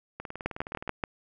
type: two click trains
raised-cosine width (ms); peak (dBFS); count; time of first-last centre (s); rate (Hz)
0.5; -22 / -13; 14 / 5; 0.2-0.877 / 0.46-1.038; 19.2 / 6.92
effects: none